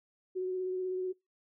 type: tone with vibrato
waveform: sine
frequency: 370 Hz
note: F#4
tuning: in tune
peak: -31 dBFS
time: 0.35-1.13 s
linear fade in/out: 20 ms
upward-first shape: sine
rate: 16 Hz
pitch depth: 17 cents each way
effects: noise-tail reverb RT60 0.2 s tail -24 dB re dry